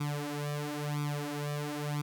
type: tone with flanger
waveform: sawtooth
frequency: 146.8 Hz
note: D3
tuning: in tune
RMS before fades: -35 dBFS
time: 0-2.02 s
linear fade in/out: 10 ms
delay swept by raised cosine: 0.84 to 5.14 ms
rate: 0.99 Hz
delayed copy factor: +0.85
effects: none